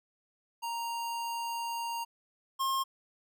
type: tone pair in turn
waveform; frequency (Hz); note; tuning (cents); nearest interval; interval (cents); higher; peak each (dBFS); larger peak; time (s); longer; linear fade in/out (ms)
square; 932.3 / 1070.3; A#5 / C6; 0 / +39; major second; 239; second; -34 / -29; second; 0.62-2.05 / 2.59-2.84; first; 20
effects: none